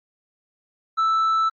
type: tone with tanh clipping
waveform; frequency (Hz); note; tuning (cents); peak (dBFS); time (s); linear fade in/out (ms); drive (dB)
sine; 1318.5; E6; 0; -18; 0.97-1.5; 20; 3
effects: Opus 48 kbps

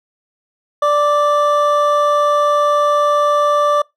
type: tone pair together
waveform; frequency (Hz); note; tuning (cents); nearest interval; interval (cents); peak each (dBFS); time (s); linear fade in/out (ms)
triangle; 587.3 / 1172.6; D5 / D6; 0 / -3; octave; 1197; -12; 0.82-3.82; 5
effects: noise-tail reverb RT60 0.2 s tail -26 dB re dry

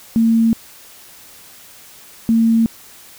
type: tone pair in turn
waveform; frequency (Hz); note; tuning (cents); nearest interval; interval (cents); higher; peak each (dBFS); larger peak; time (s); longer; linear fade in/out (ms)
sine; 227.1 / 227.1; A#3 / A#3; -45 / -45; unison; 0; neither; -10; neither; 0.16-0.53 / 2.29-2.66; neither; 0
effects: white hiss -42 dBFS RMS until 3.18 s

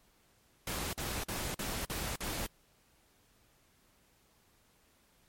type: noise bursts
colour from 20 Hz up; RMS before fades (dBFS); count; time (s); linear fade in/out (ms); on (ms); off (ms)
pink; -37; 6; 0.67-2.465; 2; 260; 47
effects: pink hiss -68 dBFS RMS until 5.28 s + MP3 64 kbps

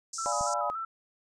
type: band-pass noise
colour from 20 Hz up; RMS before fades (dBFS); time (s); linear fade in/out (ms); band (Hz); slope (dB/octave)
white; -38; 0.13-0.54; 5; 5300 to 7900; 48
type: tone with vibrato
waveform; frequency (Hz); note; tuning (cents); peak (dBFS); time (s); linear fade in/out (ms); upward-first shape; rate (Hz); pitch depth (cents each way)
sine; 1300; E6; -24; -32; 0.18-0.85; 5; square; 3.5; 46
type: chord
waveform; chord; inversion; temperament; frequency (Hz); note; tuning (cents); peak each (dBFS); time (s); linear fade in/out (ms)
sine; D diminished seventh; none; equal; 587.3 / 698.5 / 830.6 / 987.8; D5 / F5 / Ab5 / Cb6; 0 / 0 / 0 / 0; -34; 0.26-0.7; 0
type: click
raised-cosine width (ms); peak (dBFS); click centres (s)
5; -29; 0.41
effects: resampled to 22050 Hz

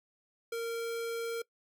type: tone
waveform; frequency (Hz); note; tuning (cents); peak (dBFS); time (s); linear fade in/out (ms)
square; 462.1; A#4; -15; -34; 0.52-1.42; 5
effects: noise-tail reverb RT60 0.1 s tail -22 dB re dry

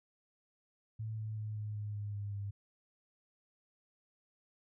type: tone with pitch steps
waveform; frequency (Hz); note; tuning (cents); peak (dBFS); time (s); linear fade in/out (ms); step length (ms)
sine; 110 / 108.61 / 107.24 / 105.89 / 104.55 / 103.23 / 101.92 / 100.64; A2 / A2 / A2 / G#2 / G#2 / G#2 / G#2 / G2; 0 / -22 / -44 / +34 / +12 / -10 / -32 / +46; -37; 0.99-2.51; 10; 190
effects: none

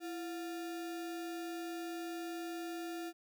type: tone with sample-and-hold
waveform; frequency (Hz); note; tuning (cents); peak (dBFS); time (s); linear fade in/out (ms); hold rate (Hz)
sine; 335.3; E4; +30; -39; 0-3.13; 50; 1050
effects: none

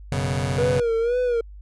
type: chord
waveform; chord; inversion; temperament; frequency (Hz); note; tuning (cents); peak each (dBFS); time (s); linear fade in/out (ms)
sawtooth; F# suspended fourth; none; just; 92.5 / 123.33 / 138.75; F#2 / B2 / C#3; 0 / -2 / +2; -23 / -23 / -21; 0.12-0.8; 0
type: tone with vibrato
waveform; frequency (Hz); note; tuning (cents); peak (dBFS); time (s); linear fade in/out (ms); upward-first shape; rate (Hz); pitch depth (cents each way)
triangle; 475.6; A#4; +35; -17; 0.58-1.41; 5; sine; 2; 89
effects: added 50 Hz sine -38 dBFS peak until 1.61 s + resampled to 24000 Hz

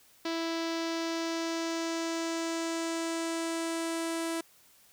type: tone with low-pass filter sweep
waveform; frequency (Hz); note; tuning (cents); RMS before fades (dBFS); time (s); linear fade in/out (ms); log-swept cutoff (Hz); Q
sawtooth; 330; E4; +2; -33; 0.25-4.41; 5; 4700 to 10000; 2
effects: white hiss -61 dBFS RMS until 4.92 s

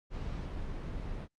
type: noise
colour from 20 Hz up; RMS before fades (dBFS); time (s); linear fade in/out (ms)
brown; -38; 0.1-1.28; 50
effects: low-pass 5000 Hz 12 dB/octave + Opus 48 kbps

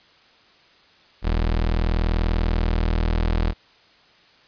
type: tone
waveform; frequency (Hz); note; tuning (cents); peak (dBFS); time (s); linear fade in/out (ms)
30% pulse; 40.38; E1; -35; -16; 1.22-3.54; 50
effects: white hiss -54 dBFS RMS until 4.47 s + resampled to 11025 Hz

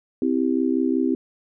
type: chord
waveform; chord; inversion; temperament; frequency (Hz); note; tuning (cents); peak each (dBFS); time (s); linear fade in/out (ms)
sine; C major; none; just; 261.6 / 327 / 392.4; C4 / E4 / G4; 0 / -14 / +2; -21 / -23 / -26; 0.22-1.15; 2
effects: none

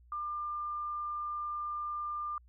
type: tone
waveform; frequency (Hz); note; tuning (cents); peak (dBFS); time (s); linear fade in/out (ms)
sine; 1197; D6; +33; -34; 0.12-2.38; 2
effects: added 60 Hz sine -57 dBFS peak until 2.48 s

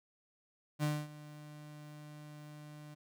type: tone with ADSR envelope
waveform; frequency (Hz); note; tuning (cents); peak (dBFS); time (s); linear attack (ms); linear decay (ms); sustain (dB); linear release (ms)
35% pulse; 149.7; D3; +33; -28; 0.79-2.95; 43; 240; -19; 16
effects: none

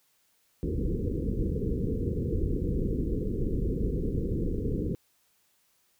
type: low-pass noise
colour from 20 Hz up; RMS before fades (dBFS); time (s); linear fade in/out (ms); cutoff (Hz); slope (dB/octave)
pink; -29; 0.63-4.95; 0; 490; 96
effects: white hiss -69 dBFS RMS until 5.99 s

